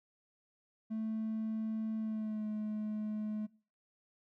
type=tone with pitch glide; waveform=triangle; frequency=220 to 213.4 Hz; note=A3 to G#3; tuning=0 to +47 cents; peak=-32 dBFS; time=0.9-3.47 s; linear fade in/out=20 ms; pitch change=-53 cents; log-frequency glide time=1.97-2.47 s; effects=noise-tail reverb RT60 0.4 s tail -23 dB re dry + tanh soft clip ceiling -28 dBFS